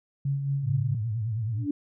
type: tone with tremolo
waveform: sine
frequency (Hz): 139.2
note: C#3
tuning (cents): +8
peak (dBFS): -23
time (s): 0.25-0.95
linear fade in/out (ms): 5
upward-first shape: sine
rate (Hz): 4.5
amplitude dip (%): 45
type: tone with vibrato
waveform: sine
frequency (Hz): 111.3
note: A2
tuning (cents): +20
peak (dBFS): -26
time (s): 0.62-1.67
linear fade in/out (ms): 50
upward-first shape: triangle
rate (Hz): 9.4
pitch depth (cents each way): 160
type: tone with exponential growth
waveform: sine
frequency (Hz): 290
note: D4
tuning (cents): -22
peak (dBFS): -21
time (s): 1.52-1.71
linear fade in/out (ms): 5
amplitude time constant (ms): 40
effects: none